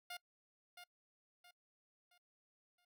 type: tone with echo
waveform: 10% pulse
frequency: 709 Hz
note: F5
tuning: 26 cents sharp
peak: -37 dBFS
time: 0.1-0.17 s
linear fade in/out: 5 ms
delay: 670 ms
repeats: 4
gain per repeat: -8 dB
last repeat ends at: 2.85 s
effects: noise-tail reverb RT60 0.1 s tail -24 dB re dry